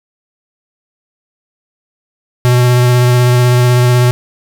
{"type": "tone with vibrato", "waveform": "square", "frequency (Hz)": 123.47, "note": "B2", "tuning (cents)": 0, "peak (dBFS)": -7, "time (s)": [2.45, 4.11], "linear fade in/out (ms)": 0, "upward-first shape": "sine", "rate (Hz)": 16, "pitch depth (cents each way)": 13, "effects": []}